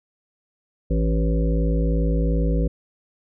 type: harmonic tone with a mistuned harmonic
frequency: 55 Hz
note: A1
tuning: in tune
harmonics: 1 / 3 / 5 / 7 / 9 / 10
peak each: -19 / -24 / -29 / -33 / -30 / -35 dBFS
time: 0.9-2.68 s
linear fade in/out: 10 ms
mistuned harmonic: 9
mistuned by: -27 cents
effects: none